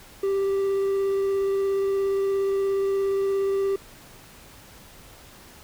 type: tone with vibrato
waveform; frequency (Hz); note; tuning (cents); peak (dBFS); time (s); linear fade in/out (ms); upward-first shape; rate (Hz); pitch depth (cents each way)
triangle; 392; G4; 0; -19; 0.23-3.76; 5; triangle; 17; 10
effects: pink hiss -48 dBFS RMS until 5.63 s